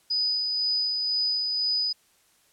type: tone with tremolo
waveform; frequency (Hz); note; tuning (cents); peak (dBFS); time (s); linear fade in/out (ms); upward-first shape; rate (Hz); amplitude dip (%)
sine; 4978; D#8; 0; -22; 0.1-1.93; 10; sine; 2; 30
effects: white hiss -63 dBFS RMS until 2.52 s + low-pass 12000 Hz 12 dB/octave